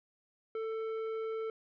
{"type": "tone with tanh clipping", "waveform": "triangle", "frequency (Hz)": 444.2, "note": "A4", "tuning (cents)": 16, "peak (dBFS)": -36, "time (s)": [0.55, 1.5], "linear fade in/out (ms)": 2, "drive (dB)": 14, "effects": []}